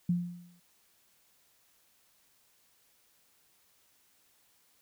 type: tone with exponential decay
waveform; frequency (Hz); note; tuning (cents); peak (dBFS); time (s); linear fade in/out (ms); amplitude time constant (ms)
sine; 175.1; F3; +5; -23; 0.09-0.6; 5; 110
effects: white hiss -68 dBFS RMS until 4.81 s